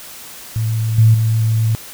sine tone with level steps, 111.5 Hz, A2, 23 cents sharp, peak -15 / -6 / -12 dBFS, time 0.56-1.75 s, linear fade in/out 0 ms, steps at 0.98 / 1.14 s, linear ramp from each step 5 ms, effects white hiss -35 dBFS RMS until 1.93 s

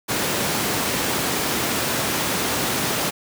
pink high-pass noise, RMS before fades -23 dBFS, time 0.08-3.11 s, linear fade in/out 20 ms, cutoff 150 Hz, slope 12 dB/octave, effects none

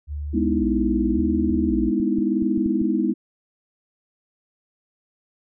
sine tone with vibrato, 65.41 Hz, C2, in tune, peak -26 dBFS, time 0.07-1.92 s, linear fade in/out 50 ms, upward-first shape square, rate 0.92 Hz, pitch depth 200 cents each way
sine chord, E major seventh, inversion first, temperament just, 206 / 247.2 / 309 / 329.6 Hz, G#3 / B3 / D#4 / E4, -14 / +2 / -12 / 0 cents, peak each -24 dBFS, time 0.33-3.14 s, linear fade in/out 20 ms
clicks, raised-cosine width 5 ms, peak -22 dBFS, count 9, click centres 1.193 / 1.5 / 1.557 / 2 / 2.186 / 2.425 / 2.577 / 2.662 / 2.816 s
effects none

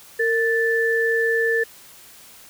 sine tone pair together, 458.6 / 1758 Hz, A#4 / A6, -28 / -2 cents, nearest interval octave + major seventh, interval 2326 cents, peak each -20 dBFS, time 0.19-1.64 s, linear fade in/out 10 ms, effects white hiss -46 dBFS RMS until 2.49 s

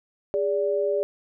sine tone pair together, 409.1 / 580.2 Hz, G#4 / D5, -26 / -21 cents, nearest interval tritone, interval 605 cents, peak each -24 dBFS, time 0.34-1.03 s, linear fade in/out 0 ms, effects none

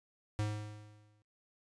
square tone with exponential decay, 105.6 Hz, G#2, 29 cents sharp, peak -31 dBFS, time 0.39-1.22 s, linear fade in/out 0 ms, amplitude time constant 180 ms, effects noise-tail reverb RT60 0.3 s tail -26 dB re dry + resampled to 22050 Hz

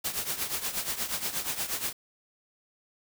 white noise with tremolo, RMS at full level -29 dBFS, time 0.04-1.93 s, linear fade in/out 10 ms, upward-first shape triangle, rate 8.4 Hz, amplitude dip 80%, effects none

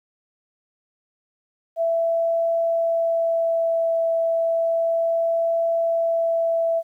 sine tone with vibrato, 664 Hz, E5, 12 cents sharp, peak -18 dBFS, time 1.76-6.83 s, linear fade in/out 50 ms, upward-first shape triangle, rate 0.32 Hz, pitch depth 8 cents each way, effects 10-bit

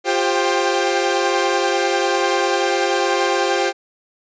sawtooth tone cluster, 351.7 / 398.6 / 527 / 787 Hz, F4 / G4 / C5 / G5, +12 / +29 / +12 / +7 cents, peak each -18 dBFS, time 0.04-3.73 s, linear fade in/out 50 ms, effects resampled to 16000 Hz

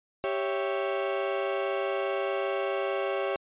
35% pulse chord, C# diminished, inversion second, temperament equal, 392 / 554.4 / 659.3 Hz, G4 / C#5 / E5, 0 / 0 / 0 cents, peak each -29 / -29 / -34 dBFS, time 0.24-3.36 s, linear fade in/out 0 ms, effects resampled to 8000 Hz

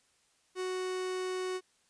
45% pulse tone, 370 Hz, F#4, in tune, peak -33 dBFS, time 0.55-1.61 s, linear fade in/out 50 ms, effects white hiss -70 dBFS RMS until 1.89 s + resampled to 22050 Hz

